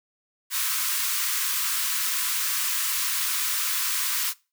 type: high-pass noise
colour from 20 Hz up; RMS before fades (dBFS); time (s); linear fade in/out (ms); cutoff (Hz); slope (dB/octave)
white; -26; 0.5-4.34; 50; 980; 96
effects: noise-tail reverb RT60 0.3 s tail -22 dB re dry